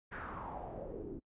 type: noise with low-pass filter sweep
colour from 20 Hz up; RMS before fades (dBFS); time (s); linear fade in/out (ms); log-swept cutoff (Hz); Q
pink; -44; 0.11-1.2; 20; 1700 to 310; 4.3
effects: noise-tail reverb RT60 0.1 s tail -24 dB re dry + resampled to 8000 Hz